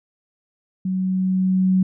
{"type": "tone with level ramp", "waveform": "sine", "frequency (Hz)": 186.9, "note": "F#3", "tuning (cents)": 18, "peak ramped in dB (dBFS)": [-20, -13], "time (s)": [0.85, 1.83], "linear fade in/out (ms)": 5, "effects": []}